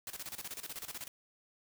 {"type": "noise with tremolo", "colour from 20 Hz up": "white", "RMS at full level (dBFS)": -42, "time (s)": [0.07, 1.08], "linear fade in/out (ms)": 2, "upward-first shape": "square", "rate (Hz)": 16, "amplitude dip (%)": 80, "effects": []}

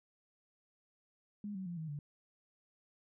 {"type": "tone with pitch steps", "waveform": "sine", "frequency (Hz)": [206.2, 189.09, 173.39, 159, 145.81], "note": ["G#3", "F#3", "F3", "D#3", "D3"], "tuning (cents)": [-12, 38, -12, 38, -12], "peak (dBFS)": -39, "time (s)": [1.44, 1.99], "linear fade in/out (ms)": 2, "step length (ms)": 110, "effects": []}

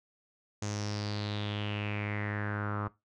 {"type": "tone with low-pass filter sweep", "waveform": "sawtooth", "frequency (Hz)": 103.83, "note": "G#2", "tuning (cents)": 0, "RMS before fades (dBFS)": -35, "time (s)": [0.62, 2.88], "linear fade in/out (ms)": 5, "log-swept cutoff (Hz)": [6600, 1200], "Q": 5.4, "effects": ["noise-tail reverb RT60 0.2 s tail -18 dB re dry"]}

